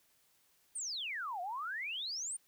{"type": "exponential two-way sweep", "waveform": "sine", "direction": "down then up", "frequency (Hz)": [9330, 684, 9330], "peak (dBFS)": -37, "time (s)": [0.75, 2.37], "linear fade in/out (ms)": 10, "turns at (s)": 1.41, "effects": ["white hiss -71 dBFS RMS until 2.47 s"]}